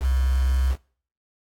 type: tone with quantisation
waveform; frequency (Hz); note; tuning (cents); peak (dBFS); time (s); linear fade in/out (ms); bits
sine; 64.9; C2; -13; -18; 0-0.76; 50; 6
effects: noise-tail reverb RT60 0.5 s tail -24 dB re dry + AAC 64 kbps